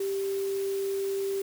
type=tone in noise; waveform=sine; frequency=392 Hz; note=G4; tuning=in tune; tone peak=-27 dBFS; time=0-1.42 s; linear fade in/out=5 ms; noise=white; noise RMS=-44 dBFS; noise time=0-1.42 s; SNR=+14 dB; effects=none